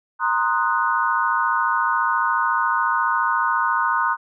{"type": "chord", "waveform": "sine", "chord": "C half-diminished seventh", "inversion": "third", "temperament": "equal", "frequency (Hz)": [932.3, 1046.5, 1244.5, 1480], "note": ["Bb5", "C6", "Eb6", "Gb6"], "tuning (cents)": [0, 0, 0, 0], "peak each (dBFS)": -23, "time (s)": [0.19, 4.17], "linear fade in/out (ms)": 50, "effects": []}